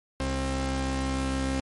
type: tone pair together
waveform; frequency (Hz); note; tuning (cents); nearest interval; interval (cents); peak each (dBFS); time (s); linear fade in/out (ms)
sawtooth; 66.43 / 266; C2 / C4; +27 / +29; 2 octaves; 2402; -25; 0.2-1.6; 0
effects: MP3 48 kbps